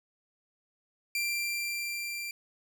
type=tone with level ramp; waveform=sawtooth; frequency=2366 Hz; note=D7; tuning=12 cents sharp; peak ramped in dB=-25 to -32 dBFS; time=1.15-2.31 s; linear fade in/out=2 ms; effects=none